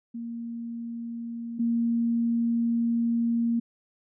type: tone pair in turn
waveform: sine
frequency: 233.1 / 233.1 Hz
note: A#3 / A#3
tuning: 0 / 0 cents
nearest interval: unison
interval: 0 cents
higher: neither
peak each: -32 / -22 dBFS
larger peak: second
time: 0.14-1.59 / 1.59-3.6 s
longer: second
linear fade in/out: 10 ms
effects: none